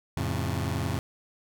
sawtooth chord, F augmented, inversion none, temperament just, 87.31 / 109.13 / 136.42 Hz, F2 / A2 / C#3, 0 / -14 / -27 cents, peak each -27 / -28 / -28 dBFS, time 0.17-0.99 s, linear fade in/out 0 ms, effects none

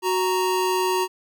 square tone pair together, 370.5 / 933.6 Hz, F#4 / A#5, +2 / +2 cents, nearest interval octave + major third, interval 1600 cents, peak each -23 / -24 dBFS, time 0.02-1.08 s, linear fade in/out 50 ms, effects none

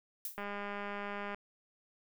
violet noise with exponential decay, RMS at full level -36 dBFS, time 0.25-0.44 s, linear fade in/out 1 ms, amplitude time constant 41 ms
click train, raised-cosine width 0.5 ms, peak -26 dBFS, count 197, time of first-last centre 0.38-1.346 s, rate 203 Hz
effects none

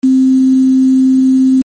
sine tone with quantisation, 261.6 Hz, C4, in tune, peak -5 dBFS, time 0.03-1.62 s, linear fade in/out 10 ms, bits 5, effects MP3 32 kbps

